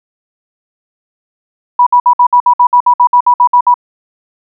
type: tone bursts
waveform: sine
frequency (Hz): 978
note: B5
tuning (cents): -17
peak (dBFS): -3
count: 15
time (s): 1.79-3.742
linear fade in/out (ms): 5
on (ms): 76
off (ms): 58
effects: none